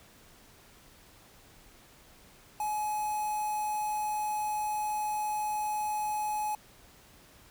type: tone with notch filter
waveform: square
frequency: 846 Hz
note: G#5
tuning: 32 cents sharp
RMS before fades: -32 dBFS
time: 2.6-6.55 s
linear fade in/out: 2 ms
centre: 3500 Hz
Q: 0.55
effects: pink hiss -57 dBFS RMS until 7.5 s